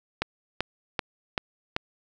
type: click train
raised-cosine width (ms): 0.3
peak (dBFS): -9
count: 5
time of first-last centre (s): 0.22-1.764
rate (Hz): 2.59
effects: none